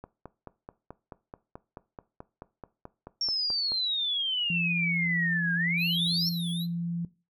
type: click train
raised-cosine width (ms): 1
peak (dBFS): -27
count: 18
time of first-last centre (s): 0.04-3.72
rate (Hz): 4.62
type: exponential two-way sweep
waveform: sine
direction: down then up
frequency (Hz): 5550 to 1599 to 5550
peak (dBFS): -26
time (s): 3.21-6.29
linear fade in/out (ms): 2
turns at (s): 5.54
type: tone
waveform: sine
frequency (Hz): 170.8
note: F3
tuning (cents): -38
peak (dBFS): -29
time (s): 4.5-7.05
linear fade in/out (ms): 2
type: tone with vibrato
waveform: square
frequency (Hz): 3800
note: A#7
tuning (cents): +33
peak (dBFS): -35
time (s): 5.77-6.67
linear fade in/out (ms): 50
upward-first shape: triangle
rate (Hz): 2.4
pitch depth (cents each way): 240
effects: noise-tail reverb RT60 0.3 s tail -18 dB re dry